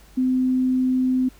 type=tone; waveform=sine; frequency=256.7 Hz; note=C4; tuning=33 cents flat; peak=-17 dBFS; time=0.17-1.29 s; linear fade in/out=10 ms; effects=added 50 Hz sine -48 dBFS peak until 1.39 s + pink hiss -53 dBFS RMS until 1.39 s